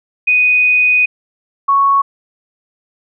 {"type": "tone pair in turn", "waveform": "sine", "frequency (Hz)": [2489, 1108.7], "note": ["D#7", "C#6"], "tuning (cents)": [0, 0], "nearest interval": "octave + major second", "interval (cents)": 1400, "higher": "first", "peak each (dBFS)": -8, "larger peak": "neither", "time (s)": [[0.27, 1.06], [1.68, 2.02]], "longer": "first", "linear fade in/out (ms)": 10, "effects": []}